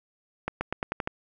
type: accelerating click train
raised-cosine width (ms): 0.5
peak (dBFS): -13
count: 7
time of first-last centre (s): 0.48-1.074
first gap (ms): 130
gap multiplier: 0.89
effects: none